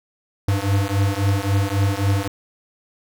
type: beating tone pair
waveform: square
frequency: 97.4 / 101.1 Hz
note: G2 / G#2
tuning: -11 / -46 cents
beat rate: 3.7 Hz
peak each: -21 dBFS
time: 0.48-2.28 s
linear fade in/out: 5 ms
effects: none